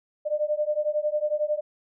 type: beating tone pair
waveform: sine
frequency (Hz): 596 / 607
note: D5 / D#5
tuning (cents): +25 / -43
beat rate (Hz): 11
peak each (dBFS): -26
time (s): 0.25-1.61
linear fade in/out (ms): 20
effects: none